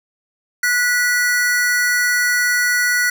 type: tone pair together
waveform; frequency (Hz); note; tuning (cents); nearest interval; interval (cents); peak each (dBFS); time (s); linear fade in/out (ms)
square; 1466.8 / 1958; F#6 / B6; -15 / -15; perfect fourth; 500; -18; 0.63-3.1; 5
effects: none